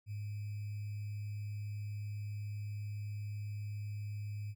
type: tone with sample-and-hold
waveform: sine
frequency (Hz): 103.83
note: G#2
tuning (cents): 0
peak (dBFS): -38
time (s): 0.06-4.55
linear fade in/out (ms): 50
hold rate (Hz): 2450
effects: none